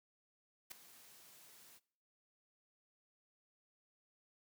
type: noise with ADSR envelope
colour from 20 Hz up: white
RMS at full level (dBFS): -45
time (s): 0.7-1.8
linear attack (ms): 16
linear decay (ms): 5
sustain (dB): -16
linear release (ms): 38
effects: noise-tail reverb RT60 0.6 s tail -22 dB re dry + high-pass 100 Hz 12 dB/octave